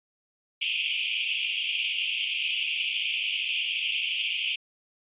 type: band-pass noise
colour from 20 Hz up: pink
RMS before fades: -29 dBFS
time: 0.61-4.56 s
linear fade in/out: 10 ms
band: 2400 to 3300 Hz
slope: 96 dB/octave
effects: resampled to 8000 Hz